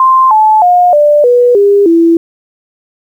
sine tone with pitch steps, 1046.5 / 864.9 / 714.8 / 590.7 / 488.2 / 403.5 / 333.5 Hz, C6 / A5 / F5 / D5 / B4 / G#4 / E4, 0 / -30 / +40 / +10 / -20 / -50 / +20 cents, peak -3 dBFS, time 0-2.17 s, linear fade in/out 2 ms, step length 310 ms, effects 7-bit

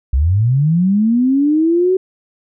sine linear sweep, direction up, 59.9 to 380.2 Hz, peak -10 dBFS, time 0.13-1.97 s, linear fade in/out 5 ms, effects none

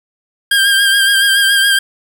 25% pulse tone with vibrato, 1600 Hz, G6, 35 cents sharp, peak -5 dBFS, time 0.51-1.79 s, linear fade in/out 5 ms, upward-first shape sine, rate 7.1 Hz, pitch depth 34 cents each way, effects 7-bit

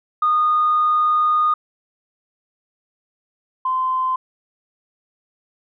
sine tone pair in turn, 1229 / 1033.5 Hz, D#6 / C6, -22 / -22 cents, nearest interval minor third, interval 300 cents, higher first, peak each -13 / -17 dBFS, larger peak first, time 0.22-1.54 / 3.65-4.16 s, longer first, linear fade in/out 5 ms, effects tanh soft clip ceiling -9 dBFS

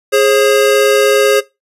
square tone pair together, 415.3 / 538.2 Hz, G#4 / C5, 0 / +49 cents, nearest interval major third, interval 449 cents, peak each -11 dBFS, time 0.12-1.41 s, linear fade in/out 20 ms, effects noise-tail reverb RT60 0.2 s tail -19 dB re dry + resampled to 32000 Hz

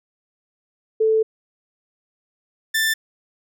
sine / sawtooth tone pair in turn, 440 / 1773.3 Hz, A4 / A6, 0 / +13 cents, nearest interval 2 octaves, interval 2413 cents, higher second, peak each -14 dBFS, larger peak neither, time 1-1.23 / 2.74-2.94 s, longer first, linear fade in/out 10 ms, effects none

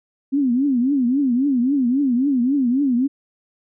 sine tone with vibrato, 261.6 Hz, C4, in tune, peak -15 dBFS, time 0.32-3.08 s, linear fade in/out 20 ms, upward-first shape triangle, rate 3.7 Hz, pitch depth 210 cents each way, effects none

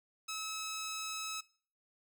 10% pulse tone, 1292 Hz, E6, 35 cents flat, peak -30 dBFS, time 0.28-1.41 s, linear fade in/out 10 ms, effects noise-tail reverb RT60 0.5 s tail -23 dB re dry

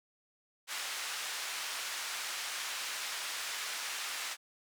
pink band-pass noise, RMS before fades -39 dBFS, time 0.67-4.37 s, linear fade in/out 50 ms, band 1400 to 9100 Hz, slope 12 dB/octave, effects none

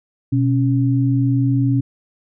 sine tone pair together, 124.3 / 276.2 Hz, B2 / C#4, +12 / -6 cents, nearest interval octave + major second, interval 1382 cents, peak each -15 / -18 dBFS, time 0.32-1.81 s, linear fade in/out 10 ms, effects none

